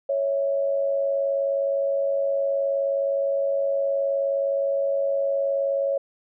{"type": "tone pair together", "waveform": "sine", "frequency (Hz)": [554.4, 653.7], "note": ["C#5", "E5"], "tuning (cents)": [0, -15], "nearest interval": "minor third", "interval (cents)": 285, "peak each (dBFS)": [-21, -30], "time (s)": [0.09, 5.98], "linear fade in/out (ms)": 5, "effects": []}